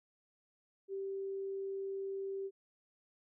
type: tone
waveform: sine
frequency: 389.9 Hz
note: G4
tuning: 9 cents flat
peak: -37 dBFS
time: 0.88-2.51 s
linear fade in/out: 50 ms
effects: none